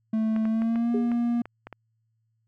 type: tone with pitch glide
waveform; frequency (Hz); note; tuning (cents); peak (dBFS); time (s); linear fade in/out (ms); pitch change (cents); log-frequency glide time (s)
triangle; 220 to 237.2; A3 to A#3; 0 to +30; -20; 0.13-1.42; 5; +130; 0.47-0.92
type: clicks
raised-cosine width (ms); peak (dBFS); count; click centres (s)
0.5; -24; 8; 0.363 / 0.454 / 0.62 / 0.758 / 1.117 / 1.456 / 1.67 / 1.727
type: tone with exponential decay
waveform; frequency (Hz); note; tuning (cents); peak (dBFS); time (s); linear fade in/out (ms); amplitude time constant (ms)
sine; 410; G#4; -22; -24; 0.94-1.2; 5; 55
effects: added 112 Hz sine -69 dBFS peak until 2.47 s